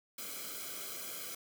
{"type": "noise with comb filter", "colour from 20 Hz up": "white", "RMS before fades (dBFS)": -43, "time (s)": [0.18, 1.35], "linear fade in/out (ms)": 5, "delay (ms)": 1.1, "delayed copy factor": -0.95, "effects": []}